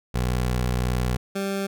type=tone pair in turn; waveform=20% pulse; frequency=61.74 / 196.4 Hz; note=B1 / G3; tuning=0 / +4 cents; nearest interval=octave + minor sixth; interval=2004 cents; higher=second; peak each=-17 / -20 dBFS; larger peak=first; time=0.14-1.17 / 1.35-1.67 s; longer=first; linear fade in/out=10 ms; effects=none